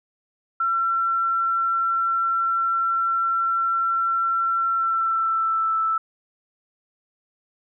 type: tone with pitch glide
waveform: sine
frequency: 1353 to 1319.8 Hz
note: E6 to E6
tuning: +45 to +2 cents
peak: -19 dBFS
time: 0.6-5.98 s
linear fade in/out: 5 ms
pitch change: -43 cents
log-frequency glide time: 4.62-5.78 s
effects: none